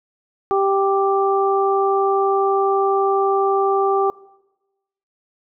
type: harmonic tone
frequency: 392 Hz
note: G4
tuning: in tune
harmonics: 1 / 2 / 3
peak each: -17 / -20 / -22 dBFS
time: 0.51-4.1 s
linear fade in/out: 0 ms
effects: noise-tail reverb RT60 1.0 s tail -22 dB re dry